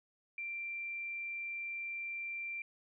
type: tone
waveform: sine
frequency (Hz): 2360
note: D7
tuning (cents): +8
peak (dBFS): -38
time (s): 0.38-2.62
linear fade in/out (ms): 2
effects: none